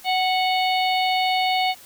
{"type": "harmonic tone with a mistuned harmonic", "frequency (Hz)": 736, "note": "F#5", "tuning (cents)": -9, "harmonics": [1, 3, 4, 5, 6], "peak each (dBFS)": [-20, -26, -28, -30, -31], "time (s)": [0.04, 1.75], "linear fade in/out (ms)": 50, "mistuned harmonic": 1, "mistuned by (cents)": 23, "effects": ["white hiss -46 dBFS RMS until 1.85 s"]}